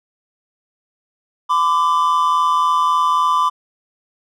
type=tone pair together; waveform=triangle; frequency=1011.1 / 1174.7 Hz; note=B5 / D6; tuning=+40 / 0 cents; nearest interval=minor third; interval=260 cents; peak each=-14 dBFS; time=1.49-3.5 s; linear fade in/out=20 ms; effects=none